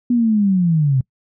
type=linear sweep; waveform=sine; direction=down; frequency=246.7 to 126.3 Hz; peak=-12 dBFS; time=0.1-1.01 s; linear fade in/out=5 ms; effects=noise-tail reverb RT60 0.1 s tail -25 dB re dry